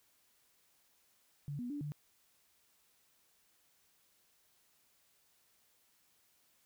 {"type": "tone with pitch steps", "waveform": "sine", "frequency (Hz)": [143.7, 243.8, 290, 147.5], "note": ["D3", "B3", "D4", "D3"], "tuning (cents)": [-37, -22, -22, 8], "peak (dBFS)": -38, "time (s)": [1.48, 1.92], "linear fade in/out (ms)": 0, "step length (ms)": 110, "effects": ["white hiss -72 dBFS RMS until 6.65 s"]}